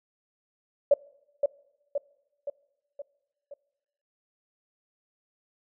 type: tone with echo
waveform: sine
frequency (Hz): 570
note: C#5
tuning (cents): +48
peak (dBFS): -14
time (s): 0.91-0.94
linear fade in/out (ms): 5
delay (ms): 520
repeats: 5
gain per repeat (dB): -5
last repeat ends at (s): 3.54
effects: noise-tail reverb RT60 1.0 s tail -23 dB re dry